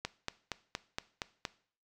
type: click train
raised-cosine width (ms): 0.2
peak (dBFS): -17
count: 7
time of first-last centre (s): 0.05-1.452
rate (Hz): 4.28
effects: noise-tail reverb RT60 0.5 s tail -18 dB re dry